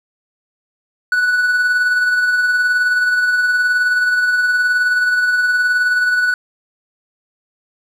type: tone with tremolo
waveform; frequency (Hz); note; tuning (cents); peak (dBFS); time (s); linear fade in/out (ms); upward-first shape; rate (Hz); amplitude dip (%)
triangle; 1480; F#6; 0; -9; 1.12-6.34; 2; sine; 19; 35
effects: none